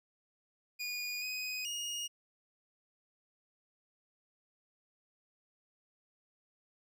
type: tone with pitch steps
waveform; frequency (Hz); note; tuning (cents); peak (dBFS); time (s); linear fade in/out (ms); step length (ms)
25% pulse; 2449 / 2504 / 2863; D#7 / D#7 / F7; -28 / +10 / +42; -33; 0.79-2.08; 20; 430
effects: none